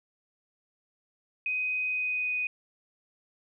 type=tone with pitch glide; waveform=sine; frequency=2507 to 2490 Hz; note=D#7 to D#7; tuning=+12 to +1 cents; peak=-27 dBFS; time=1.46-2.47 s; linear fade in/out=2 ms; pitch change=-11 cents; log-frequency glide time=1.87-2.34 s; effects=none